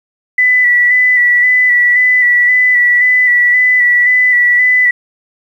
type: tone with vibrato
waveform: sine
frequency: 1975.5 Hz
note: B6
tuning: in tune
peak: -6 dBFS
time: 0.38-4.91 s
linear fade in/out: 5 ms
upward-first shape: square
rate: 1.9 Hz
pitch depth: 21 cents each way
effects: 7-bit